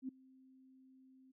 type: tone with ADSR envelope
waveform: sine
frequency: 261.6 Hz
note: C4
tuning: in tune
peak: -37 dBFS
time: 0.02-1.32 s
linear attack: 66 ms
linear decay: 7 ms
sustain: -24 dB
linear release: 14 ms
effects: none